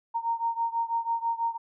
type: beating tone pair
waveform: sine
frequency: 922 / 928.1 Hz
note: A#5 / A#5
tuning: -19 / -8 cents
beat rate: 6.1 Hz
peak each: -28 / -30 dBFS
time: 0.14-1.58 s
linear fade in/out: 20 ms
effects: none